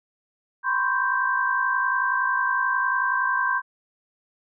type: tone cluster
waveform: sine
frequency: 994 / 1045 / 1104 / 1569 Hz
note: B5 / C6 / C#6 / G6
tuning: +11 / -2 / -7 / +1 cents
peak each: -28 / -26 / -30 / -23 dBFS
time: 0.63-3.62 s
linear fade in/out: 50 ms
effects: none